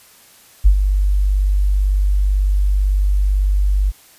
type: tone with ADSR envelope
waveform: sine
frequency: 49 Hz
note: G1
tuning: in tune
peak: -4 dBFS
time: 0.64-3.92 s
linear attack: 23 ms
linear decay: 82 ms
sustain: -8 dB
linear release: 32 ms
effects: white hiss -47 dBFS RMS until 4.18 s + resampled to 32000 Hz